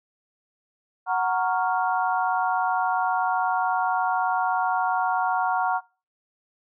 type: chord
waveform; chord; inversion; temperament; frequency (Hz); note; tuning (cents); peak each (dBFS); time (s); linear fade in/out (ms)
sine; Gb major seventh; none; equal; 740 / 932.3 / 1108.7 / 1396.9; Gb5 / Bb5 / Db6 / F6; 0 / 0 / 0 / 0; -24 / -26 / -29 / -29; 1.06-5.81; 50
effects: noise-tail reverb RT60 0.4 s tail -25 dB re dry